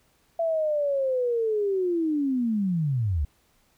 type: linear sweep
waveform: sine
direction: down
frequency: 672 to 65.9 Hz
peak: -22 dBFS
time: 0.39-3.25 s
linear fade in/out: 5 ms
effects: pink hiss -65 dBFS RMS until 3.77 s